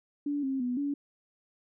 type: tone with pitch steps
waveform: sine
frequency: 288.6 / 267.8 / 247.1 / 284.7 Hz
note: D4 / C4 / B3 / C#4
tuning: -30 / +40 / +1 / +46 cents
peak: -28 dBFS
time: 0.26-0.94 s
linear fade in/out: 5 ms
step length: 170 ms
effects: none